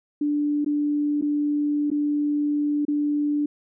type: tone with dropouts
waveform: sine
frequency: 293.7 Hz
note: D4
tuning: in tune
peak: -20 dBFS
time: 0.21-3.46 s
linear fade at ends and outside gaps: 5 ms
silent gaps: 0.647-0.661 / 1.213-1.222 / 1.903-1.914 / 2.852-2.881 s
effects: none